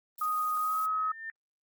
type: noise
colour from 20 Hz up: violet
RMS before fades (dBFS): -44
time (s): 0.18-0.86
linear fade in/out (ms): 2
type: tone with pitch glide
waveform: sine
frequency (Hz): 1244.5 to 1273.6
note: D#6 to D#6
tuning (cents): 0 to +40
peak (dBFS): -27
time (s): 0.21-1.12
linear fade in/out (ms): 5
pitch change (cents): +40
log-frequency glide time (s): 0.6-0.79
type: tone with exponential growth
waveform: sine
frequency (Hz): 1800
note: A6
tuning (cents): +39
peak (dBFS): -34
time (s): 0.74-1.3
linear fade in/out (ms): 1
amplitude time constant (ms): 120
effects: Opus 24 kbps